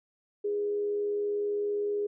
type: tone with frequency modulation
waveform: sine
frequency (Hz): 412.1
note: G#4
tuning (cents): -13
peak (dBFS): -27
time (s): 0.44-2.07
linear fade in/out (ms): 10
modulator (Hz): 84.5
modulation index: 0.2
effects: none

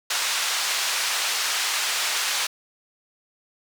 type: band-pass noise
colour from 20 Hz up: white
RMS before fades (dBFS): -25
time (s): 0.1-2.47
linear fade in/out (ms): 5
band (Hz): 910 to 5900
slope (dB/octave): 12
effects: none

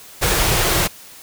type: band-stop noise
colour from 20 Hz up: pink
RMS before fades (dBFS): -17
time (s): 0.21-0.88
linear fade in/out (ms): 20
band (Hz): 200 to 300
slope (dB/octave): 96
effects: white hiss -41 dBFS RMS until 1.22 s

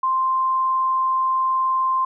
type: tone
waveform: sine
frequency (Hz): 1046.5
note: C6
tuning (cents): 0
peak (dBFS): -17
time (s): 0.03-2.05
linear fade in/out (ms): 5
effects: none

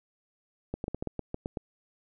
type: clicks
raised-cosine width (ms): 2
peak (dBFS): -19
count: 10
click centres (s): 0.74 / 0.841 / 0.881 / 0.946 / 1.025 / 1.073 / 1.193 / 1.344 / 1.459 / 1.572
effects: none

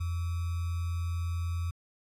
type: tone with sample-and-hold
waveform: sine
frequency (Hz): 85.3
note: F2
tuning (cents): -40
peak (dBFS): -29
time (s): 0-1.71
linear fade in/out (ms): 10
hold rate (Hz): 1225
effects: resampled to 32000 Hz

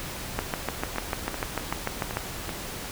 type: two click trains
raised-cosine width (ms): 0.5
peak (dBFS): -17 / -11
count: 5 / 13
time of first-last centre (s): 0.96-2.493 / 0.39-2.17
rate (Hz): 2.61 / 6.74
effects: pink hiss -36 dBFS RMS until 2.91 s

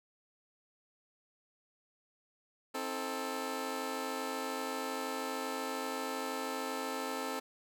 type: chord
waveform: 15% pulse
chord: A diminished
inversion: first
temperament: just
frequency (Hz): 264 / 316.8 / 440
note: C4 / Eb4 / A4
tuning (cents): +16 / +31 / 0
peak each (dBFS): -33 / -38 / -33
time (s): 2.74-7.4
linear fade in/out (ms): 10
effects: none

